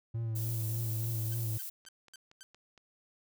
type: tone with vibrato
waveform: triangle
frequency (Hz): 112.9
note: A2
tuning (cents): +45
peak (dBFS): -30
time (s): 0.14-1.58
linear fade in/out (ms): 10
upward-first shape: triangle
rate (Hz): 3.4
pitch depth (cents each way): 46
type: noise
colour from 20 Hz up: violet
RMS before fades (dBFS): -41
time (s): 0.35-1.7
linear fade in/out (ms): 10
type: tone bursts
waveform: 10% pulse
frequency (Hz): 1551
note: G6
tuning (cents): -19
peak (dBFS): -40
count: 5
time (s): 1.32-2.43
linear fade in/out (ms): 0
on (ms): 22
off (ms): 250
type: click train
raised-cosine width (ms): 0.2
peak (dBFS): -40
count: 6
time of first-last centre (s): 1.62-2.777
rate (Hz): 4.32
effects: none